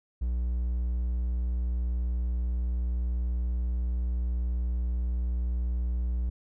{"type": "tone", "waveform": "triangle", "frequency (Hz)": 60.4, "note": "B1", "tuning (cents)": -38, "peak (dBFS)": -24, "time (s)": [0.21, 6.3], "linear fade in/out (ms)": 10, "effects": []}